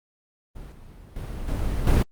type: noise with level steps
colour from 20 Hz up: brown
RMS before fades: -39 / -44 / -32 / -26 / -17 dBFS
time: 0.55-2.03 s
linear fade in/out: 10 ms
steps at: 0.72 / 1.16 / 1.48 / 1.87 s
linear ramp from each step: 2 ms
effects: Opus 32 kbps